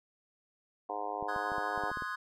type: harmonic tone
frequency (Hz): 103.6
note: G#2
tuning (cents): -4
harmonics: 3 / 4 / 5 / 6 / 7 / 8 / 9 / 10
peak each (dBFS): -48 / -44 / -44 / -47 / -38 / -44 / -41 / -44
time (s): 0.89-1.91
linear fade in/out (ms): 5
type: clicks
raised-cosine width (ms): 2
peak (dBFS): -30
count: 9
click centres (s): 1.226 / 1.362 / 1.519 / 1.582 / 1.777 / 1.837 / 1.916 / 1.972 / 2.022
type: chord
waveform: triangle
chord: Ab dominant seventh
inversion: first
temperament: equal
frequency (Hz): 1046.5 / 1244.5 / 1480 / 1661.2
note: C6 / Eb6 / Gb6 / Ab6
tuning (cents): 0 / 0 / 0 / 0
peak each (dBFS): -39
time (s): 1.28-2.16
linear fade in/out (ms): 10
effects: none